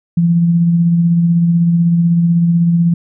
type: tone with tremolo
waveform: sine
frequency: 170 Hz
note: F3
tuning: 46 cents flat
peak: -7 dBFS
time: 0.17-2.94 s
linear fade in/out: 5 ms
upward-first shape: sine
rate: 16 Hz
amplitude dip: 30%
effects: none